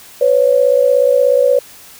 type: tone pair together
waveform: sine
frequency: 502.3 / 559 Hz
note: B4 / C#5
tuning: +29 / +14 cents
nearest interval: major second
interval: 185 cents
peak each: -11 dBFS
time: 0.21-1.59 s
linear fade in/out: 5 ms
effects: white hiss -39 dBFS RMS until 1.99 s